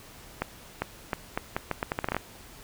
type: accelerating click train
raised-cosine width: 0.5 ms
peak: -12 dBFS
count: 14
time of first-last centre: 0.42-2.166 s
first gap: 400 ms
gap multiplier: 0.78
effects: pink hiss -49 dBFS RMS until 2.63 s